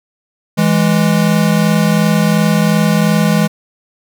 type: tone pair together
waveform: square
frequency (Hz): 164.81 / 207.6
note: E3 / G#3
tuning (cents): 0 / 0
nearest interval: major third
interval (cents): 400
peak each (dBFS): -13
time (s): 0.57-3.48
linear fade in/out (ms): 20
effects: none